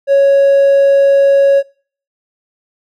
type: tone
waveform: triangle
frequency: 554.4 Hz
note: C#5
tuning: in tune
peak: -3 dBFS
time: 0.07-1.63 s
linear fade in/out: 50 ms
effects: noise-tail reverb RT60 0.5 s tail -26 dB re dry + tanh soft clip ceiling 0 dBFS